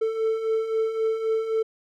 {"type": "beating tone pair", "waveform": "triangle", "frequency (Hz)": [441.2, 445], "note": ["A4", "A4"], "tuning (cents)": [5, 20], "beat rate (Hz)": 3.8, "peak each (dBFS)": [-28, -21], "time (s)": [0.01, 1.63], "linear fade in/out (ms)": 10, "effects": []}